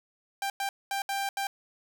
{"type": "tone bursts at uneven times", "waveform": "sawtooth", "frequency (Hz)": 790, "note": "G5", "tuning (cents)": 13, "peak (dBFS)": -25, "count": 5, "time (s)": [[0.42, 0.5], [0.6, 0.69], [0.91, 1.02], [1.09, 1.29], [1.37, 1.47]], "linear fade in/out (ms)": 2, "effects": []}